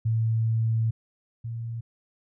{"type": "tone pair in turn", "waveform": "sine", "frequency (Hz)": [112.6, 115.37], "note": ["A2", "A#2"], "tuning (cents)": [40, -17], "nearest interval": "unison", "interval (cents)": 43, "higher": "second", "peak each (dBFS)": [-21, -30], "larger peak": "first", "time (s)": [[0.05, 0.91], [1.44, 1.81]], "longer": "first", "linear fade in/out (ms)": 10, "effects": []}